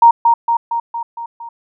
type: tone with echo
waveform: sine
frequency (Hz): 932.3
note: A#5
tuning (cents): 0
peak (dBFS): -3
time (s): 0.02-0.11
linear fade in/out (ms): 5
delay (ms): 230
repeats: 6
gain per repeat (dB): -4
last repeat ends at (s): 1.49
effects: none